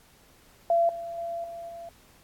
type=tone with level steps; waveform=sine; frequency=679 Hz; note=F5; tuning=49 cents flat; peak=-19 / -33 / -30 / -36 / -38 dBFS; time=0.7-1.89 s; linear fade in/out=2 ms; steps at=0.89 / 1.18 / 1.44 / 1.69 s; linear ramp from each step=2 ms; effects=pink hiss -58 dBFS RMS until 2.23 s + AAC 64 kbps